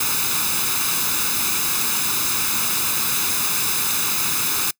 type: noise with comb filter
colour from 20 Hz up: white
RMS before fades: -21 dBFS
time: 0-4.71 s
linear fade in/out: 5 ms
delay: 0.79 ms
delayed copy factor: +0.65
effects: noise-tail reverb RT60 0.1 s tail -24 dB re dry + high-pass 100 Hz 12 dB/octave